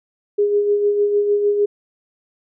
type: tone with tremolo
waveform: sine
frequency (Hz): 410.9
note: G#4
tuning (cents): -18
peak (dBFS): -12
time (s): 0.38-1.66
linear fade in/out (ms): 10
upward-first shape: sine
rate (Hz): 6.6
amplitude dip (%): 45
effects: none